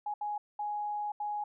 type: tone bursts at uneven times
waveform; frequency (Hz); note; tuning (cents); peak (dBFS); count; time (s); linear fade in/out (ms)
sine; 833; G#5; +5; -32; 4; 0.06-0.14 / 0.21-0.38 / 0.59-1.12 / 1.2-1.44; 5
effects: none